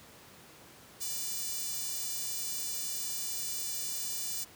5% pulse tone with high-pass filter, 589 Hz, D5, 5 cents sharp, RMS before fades -36 dBFS, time 1-4.45 s, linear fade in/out 20 ms, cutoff 9100 Hz, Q 0.56, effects pink hiss -54 dBFS RMS until 4.55 s + high-pass 100 Hz 12 dB/octave

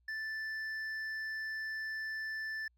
sine tone with hard clipping, 1760 Hz, A6, in tune, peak -38 dBFS, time 0.08-2.68 s, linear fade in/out 5 ms, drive 5 dB, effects added 60 Hz sine -69 dBFS peak until 2.77 s

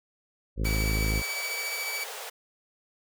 harmonic tone, 53.5 Hz, A1, 48 cents flat, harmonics 1 / 2 / 3 / 4 / 5 / 6 / 7 / 8 / 9 / 10, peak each -26 / -32 / -36 / -38 / -40 / -42 / -43 / -44 / -45 / -46 dBFS, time 0.56-1.23 s, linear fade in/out 50 ms
pink high-pass noise, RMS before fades -39 dBFS, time 0.64-2.3 s, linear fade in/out 10 ms, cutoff 420 Hz, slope 96 dB/octave
sawtooth tone with tremolo, 2291 Hz, D7, 44 cents flat, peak -26 dBFS, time 0.65-2.04 s, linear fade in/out 5 ms, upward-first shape triangle, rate 14 Hz, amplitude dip 35%
effects none

